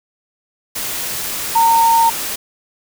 sine tone in noise, 917 Hz, A#5, 29 cents flat, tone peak -9 dBFS, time 1.55-2.1 s, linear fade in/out 10 ms, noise white, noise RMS -23 dBFS, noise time 0.75-2.36 s, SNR +11 dB, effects none

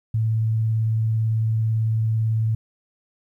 sine tone with vibrato, 111.1 Hz, A2, 17 cents sharp, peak -18 dBFS, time 0.14-2.55 s, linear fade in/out 5 ms, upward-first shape sine, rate 18 Hz, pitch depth 14 cents each way, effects 10-bit

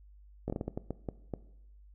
slowing click train, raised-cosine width 2 ms, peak -21 dBFS, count 10, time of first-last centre 0.48-1.338 s, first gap 19 ms, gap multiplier 1.38, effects noise-tail reverb RT60 0.8 s tail -18 dB re dry + added 50 Hz sine -53 dBFS peak until 1.94 s

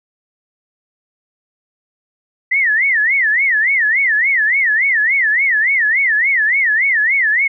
sine tone with vibrato, 1941 Hz, B6, 31 cents flat, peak -11 dBFS, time 2.51-7.48 s, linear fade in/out 10 ms, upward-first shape sine, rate 3.5 Hz, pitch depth 240 cents each way, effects none

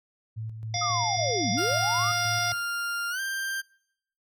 sine tone with tremolo, 110.6 Hz, A2, 9 cents sharp, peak -31 dBFS, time 0.36-2.54 s, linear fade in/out 20 ms, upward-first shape square, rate 3.7 Hz, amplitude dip 45%
harmonic tone, 705 Hz, F5, 16 cents sharp, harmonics 1 / 3 / 5 / 7 / 8, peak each -31 / -34 / -35 / -34 / -32 dBFS, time 0.74-2.52 s, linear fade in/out 2 ms
sine linear two-way sweep, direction down then up, 1281 to 173.2 to 1281 Hz, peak -27 dBFS, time 0.81-2.12 s, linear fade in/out 10 ms, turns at 1.51 s
40% pulse tone with pitch glide, 1399 to 1579.4 Hz, F6 to G6, +3 to +13 cents, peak -28 dBFS, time 1.57-3.62 s, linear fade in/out 20 ms, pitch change +210 cents, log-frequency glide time 3.1-3.2 s
effects noise-tail reverb RT60 0.7 s tail -24 dB re dry

